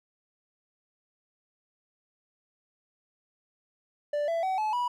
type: tone with pitch steps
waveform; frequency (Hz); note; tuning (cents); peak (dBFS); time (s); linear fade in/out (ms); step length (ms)
triangle; 587.3 / 666.9 / 757.2 / 859.9 / 976.4; D5 / E5 / F#5 / A5 / B5; 0 / +20 / +40 / -40 / -20; -24; 4.13-4.88; 5; 150
effects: none